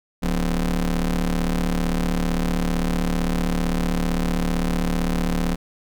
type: ring-modulated tone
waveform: 30% pulse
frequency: 77.78 Hz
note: D#2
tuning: in tune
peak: -14 dBFS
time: 0.22-5.56 s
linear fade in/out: 20 ms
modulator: 98.9 Hz
effects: none